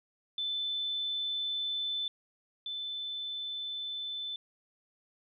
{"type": "tone pair in turn", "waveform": "sine", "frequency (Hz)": [3520, 3520], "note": ["A7", "A7"], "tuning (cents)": [0, 0], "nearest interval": "unison", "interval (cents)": 0, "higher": "neither", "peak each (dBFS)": [-31, -35], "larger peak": "first", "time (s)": [[0.38, 2.08], [2.66, 4.36]], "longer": "neither", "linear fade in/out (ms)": 2, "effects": []}